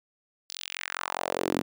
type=tone with high-pass filter sweep; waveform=sawtooth; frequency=45 Hz; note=F#1; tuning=47 cents flat; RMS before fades=-32 dBFS; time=0.49-1.62 s; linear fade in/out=10 ms; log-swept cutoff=4800 to 240 Hz; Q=2.4; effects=none